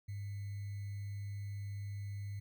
sine tone with sample-and-hold, 100.8 Hz, G2, 49 cents sharp, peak -39 dBFS, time 0.08-2.4 s, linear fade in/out 10 ms, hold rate 2100 Hz, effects none

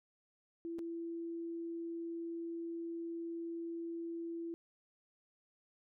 sine tone with dropouts, 335.1 Hz, E4, 29 cents sharp, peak -39 dBFS, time 0.65-4.54 s, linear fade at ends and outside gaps 0 ms, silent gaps 0.786-0.791 s, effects none

